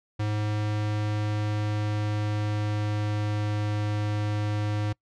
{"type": "tone with pitch glide", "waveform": "square", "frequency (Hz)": [105.6, 104.87], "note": ["G#2", "G#2"], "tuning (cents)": [29, 17], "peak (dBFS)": -26, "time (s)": [0.19, 4.93], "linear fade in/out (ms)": 10, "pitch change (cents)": -12, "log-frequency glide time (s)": [0.78, 3.82], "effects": ["noise-tail reverb RT60 0.1 s tail -25 dB re dry", "low-pass 5000 Hz 12 dB/octave"]}